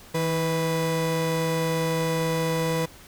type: tone pair together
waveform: 35% pulse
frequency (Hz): 161.24 / 493.9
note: E3 / B4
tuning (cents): -38 / 0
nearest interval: octave + perfect fifth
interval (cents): 1938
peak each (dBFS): -24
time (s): 0.14-2.86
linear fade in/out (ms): 10
effects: pink hiss -48 dBFS RMS until 3.07 s